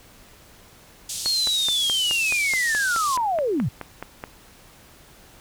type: band-pass noise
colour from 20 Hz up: white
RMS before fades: -31 dBFS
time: 1.09-3.17 s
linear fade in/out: 5 ms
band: 3600 to 9500 Hz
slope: 24 dB/octave
type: linear sweep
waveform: sine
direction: down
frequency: 4348 to 91.8 Hz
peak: -20 dBFS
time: 1.25-3.69 s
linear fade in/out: 10 ms
type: click train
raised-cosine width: 0.5 ms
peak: -16 dBFS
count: 15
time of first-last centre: 1.26-4.239 s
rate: 4.7 Hz
effects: pink hiss -50 dBFS RMS until 5.4 s